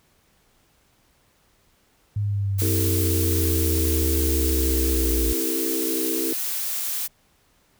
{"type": "linear sweep", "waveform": "sine", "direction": "down", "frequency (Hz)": [103.83, 57.3], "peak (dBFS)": -21, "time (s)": [2.16, 5.33], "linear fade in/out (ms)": 5}
{"type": "noise", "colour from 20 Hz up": "blue", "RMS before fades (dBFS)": -27, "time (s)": [2.58, 7.08], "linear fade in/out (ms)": 20}
{"type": "chord", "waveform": "sine", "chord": "A minor seventh", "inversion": "first", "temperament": "equal with one note detuned", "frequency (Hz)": [261.6, 329.6, 392, 449.5], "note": ["C4", "E4", "G4", "A4"], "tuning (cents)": [0, 0, 0, 37], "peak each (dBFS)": [-33, -27, -32, -31], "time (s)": [2.62, 6.33], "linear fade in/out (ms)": 0}
{"effects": ["pink hiss -62 dBFS RMS until 7.79 s"]}